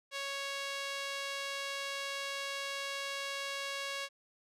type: tone with band-pass filter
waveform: sawtooth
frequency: 554.4 Hz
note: C#5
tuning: in tune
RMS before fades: -39 dBFS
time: 0.11-4.09 s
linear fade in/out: 50 ms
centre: 3400 Hz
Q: 0.79
effects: none